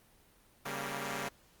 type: chord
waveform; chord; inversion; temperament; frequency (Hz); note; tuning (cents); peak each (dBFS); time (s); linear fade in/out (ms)
5% pulse; G diminished; second; equal; 138.59 / 196 / 233.1; Db3 / G3 / Bb3; 0 / 0 / 0; -29; 0.65-1.29; 10
effects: pink hiss -64 dBFS RMS until 1.6 s + Opus 32 kbps